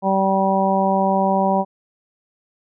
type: harmonic tone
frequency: 193.2 Hz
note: G3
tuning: 25 cents flat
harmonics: 1 / 2 / 3 / 4 / 5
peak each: -20 / -26 / -21 / -20 / -22 dBFS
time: 0.02-1.65 s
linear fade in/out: 50 ms
effects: none